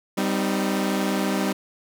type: chord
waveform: sawtooth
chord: C minor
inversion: second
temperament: equal with one note detuned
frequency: 196 / 256.4 / 311.1 Hz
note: G3 / C4 / Eb4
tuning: 0 / -35 / 0 cents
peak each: -20 / -24 / -24 dBFS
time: 0.17-1.53 s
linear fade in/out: 10 ms
effects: none